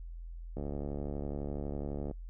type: click train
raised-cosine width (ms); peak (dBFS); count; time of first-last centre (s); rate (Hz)
2; -25; 112; 0.57-2.112; 72
effects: noise-tail reverb RT60 0.1 s tail -23 dB re dry + added 42 Hz sine -41 dBFS peak until 2.29 s